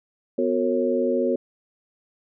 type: tone cluster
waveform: sine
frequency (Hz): 249.4 / 363.5 / 455.1 / 546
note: B3 / F#4 / A#4 / C#5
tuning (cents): +17 / -31 / -42 / -26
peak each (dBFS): -25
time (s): 0.38-1.36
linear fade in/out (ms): 5
effects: none